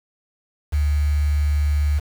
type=tone with quantisation; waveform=sine; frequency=73.42 Hz; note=D2; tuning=in tune; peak=-16 dBFS; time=0.72-2 s; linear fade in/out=20 ms; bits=6; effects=none